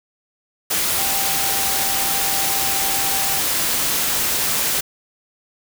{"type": "tone in noise", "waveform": "sine", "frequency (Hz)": 784, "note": "G5", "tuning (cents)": 0, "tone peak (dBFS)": -28, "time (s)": [0.98, 3.4], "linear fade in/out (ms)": 10, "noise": "white", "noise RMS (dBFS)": -20, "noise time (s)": [0.7, 4.81], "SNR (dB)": -11, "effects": []}